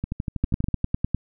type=two click trains; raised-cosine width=5 ms; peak=-9 / -14 dBFS; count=8 / 9; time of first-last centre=0.44-1.146 / 0.04-0.685 s; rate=9.91 / 12.4 Hz; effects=none